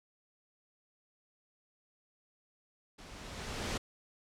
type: noise with level ramp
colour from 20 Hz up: pink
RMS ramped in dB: -52 to -34 dBFS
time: 2.98-3.78 s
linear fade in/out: 10 ms
effects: low-pass 7000 Hz 12 dB/octave